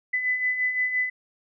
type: beating tone pair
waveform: sine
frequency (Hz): 2000 / 2005.8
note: B6 / B6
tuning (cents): +21 / +26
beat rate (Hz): 5.8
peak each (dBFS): -31 / -23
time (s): 0.13-1.1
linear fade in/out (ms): 10
effects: none